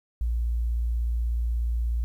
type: tone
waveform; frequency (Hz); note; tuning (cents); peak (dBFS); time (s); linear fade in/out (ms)
sine; 58.27; A#1; 0; -23; 0.21-2.04; 0
effects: 10-bit